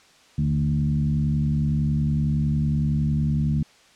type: tone with frequency modulation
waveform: sine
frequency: 150.8 Hz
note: D3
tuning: 46 cents sharp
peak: -19 dBFS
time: 0.38-3.63 s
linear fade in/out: 5 ms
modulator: 70.9 Hz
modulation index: 0.97
effects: white hiss -54 dBFS RMS until 3.95 s + low-pass 6000 Hz 12 dB/octave